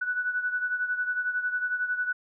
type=beating tone pair; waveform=sine; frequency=1480 / 1491 Hz; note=F#6 / F#6; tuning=0 / +13 cents; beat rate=11 Hz; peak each=-27 / -33 dBFS; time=0.01-2.13 s; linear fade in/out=10 ms; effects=none